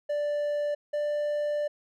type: tone pair in turn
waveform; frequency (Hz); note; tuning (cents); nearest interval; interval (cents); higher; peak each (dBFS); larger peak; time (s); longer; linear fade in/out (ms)
triangle; 587 / 590.7; D5 / D5; -1 / +10; unison; 11; second; -24; neither; 0.09-0.75 / 0.93-1.68; second; 10
effects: none